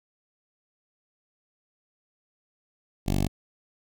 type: tone with notch filter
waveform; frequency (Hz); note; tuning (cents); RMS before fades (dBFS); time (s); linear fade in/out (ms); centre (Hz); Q
10% pulse; 48.53; G1; -17; -25; 3.06-3.28; 20; 1400; 0.7
effects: none